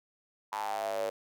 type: tone with high-pass filter sweep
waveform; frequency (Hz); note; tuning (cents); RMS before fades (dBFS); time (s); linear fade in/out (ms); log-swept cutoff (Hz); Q
square; 51.8; G#1; -4; -34; 0.52-1.1; 5; 950 to 520; 7.8
effects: none